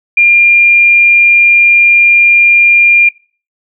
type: tone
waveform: sine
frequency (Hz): 2400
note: D7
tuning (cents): +37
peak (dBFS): -3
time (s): 0.17-3.09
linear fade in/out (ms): 5
effects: noise-tail reverb RT60 0.4 s tail -22 dB re dry